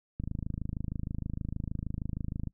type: click train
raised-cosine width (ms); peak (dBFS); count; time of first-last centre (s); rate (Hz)
5; -22; 61; 0.2-2.473; 26.4
effects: noise-tail reverb RT60 0.1 s tail -23 dB re dry